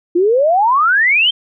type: exponential sweep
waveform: sine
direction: up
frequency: 334.4 to 3209 Hz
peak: -9 dBFS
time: 0.15-1.31 s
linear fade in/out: 10 ms
effects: none